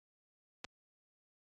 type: clicks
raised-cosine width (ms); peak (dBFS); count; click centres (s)
0.2; -26; 2; 0.644 / 0.648
effects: high-pass 60 Hz 12 dB/octave + AAC 32 kbps